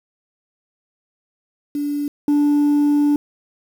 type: tone pair in turn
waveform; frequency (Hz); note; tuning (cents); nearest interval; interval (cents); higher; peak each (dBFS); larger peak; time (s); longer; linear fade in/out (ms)
sine; 290 / 291.8; D4 / D4; -22 / -11; unison; 11; second; -19 / -10; second; 1.75-2.08 / 2.28-3.16; second; 2
effects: tanh soft clip ceiling -12 dBFS + 7-bit